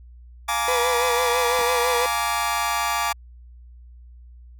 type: chord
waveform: sawtooth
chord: Bb dominant seventh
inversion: second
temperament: just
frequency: 699.2 / 839.1 / 932.3 / 1165.4 Hz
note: F5 / Ab5 / Bb5 / D6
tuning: +2 / +18 / 0 / -14 cents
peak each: -26 / -23 / -25 / -21 dBFS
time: 0.48-3.13 s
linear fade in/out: 10 ms
type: tone with vibrato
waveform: 35% pulse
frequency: 492 Hz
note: B4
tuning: 7 cents flat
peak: -20 dBFS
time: 0.68-2.06 s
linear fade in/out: 2 ms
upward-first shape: sine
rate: 6 Hz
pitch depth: 50 cents each way
type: clicks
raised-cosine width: 2 ms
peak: -27 dBFS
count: 2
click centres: 1.59 / 1.613 s
effects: added 60 Hz sine -42 dBFS peak until 4.59 s